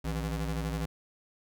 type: ring-modulated tone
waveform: 35% pulse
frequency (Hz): 110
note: A2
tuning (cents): 0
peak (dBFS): -26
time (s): 0.04-0.86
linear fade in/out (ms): 10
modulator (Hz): 48.9
effects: none